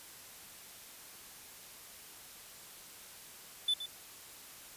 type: tone with echo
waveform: triangle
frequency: 3500 Hz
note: A7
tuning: 10 cents flat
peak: -26 dBFS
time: 3.68-3.74 s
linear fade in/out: 5 ms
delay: 120 ms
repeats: 1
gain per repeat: -11 dB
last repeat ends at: 3.86 s
effects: white hiss -52 dBFS RMS until 4.76 s + resampled to 32000 Hz